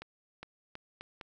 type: accelerating click train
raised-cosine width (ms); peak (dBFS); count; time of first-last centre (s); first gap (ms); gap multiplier
0.3; -27; 5; 0.02-1.212; 410; 0.79
effects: none